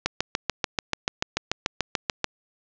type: click train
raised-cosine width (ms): 0.2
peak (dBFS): -5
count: 16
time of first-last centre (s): 0.06-2.243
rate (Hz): 6.87
effects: resampled to 16000 Hz + 7-bit